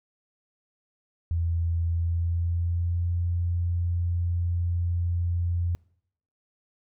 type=tone with pitch glide; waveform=sine; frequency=84 to 86.71 Hz; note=E2 to F2; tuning=+33 to -12 cents; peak=-23 dBFS; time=1.31-5.75 s; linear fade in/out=0 ms; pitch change=+55 cents; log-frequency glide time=1.86-3.09 s; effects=noise-tail reverb RT60 0.7 s tail -26 dB re dry